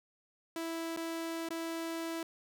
sawtooth tone with dropouts, 329.6 Hz, E4, in tune, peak -32 dBFS, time 0.56-2.23 s, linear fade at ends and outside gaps 2 ms, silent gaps 0.964-0.972 / 1.488-1.505 s, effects none

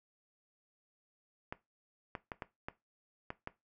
clicks, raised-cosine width 0.5 ms, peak -24 dBFS, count 7, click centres 1.525 / 2.152 / 2.318 / 2.422 / 2.685 / 3.304 / 3.474 s, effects noise-tail reverb RT60 0.2 s tail -17 dB re dry

